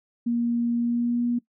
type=tone with pitch glide; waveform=sine; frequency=236.4 to 240.1 Hz; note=A#3 to B3; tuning=+24 to -49 cents; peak=-21 dBFS; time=0.26-1.39 s; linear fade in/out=10 ms; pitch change=+27 cents; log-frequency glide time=0.76-1.24 s; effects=noise-tail reverb RT60 0.1 s tail -19 dB re dry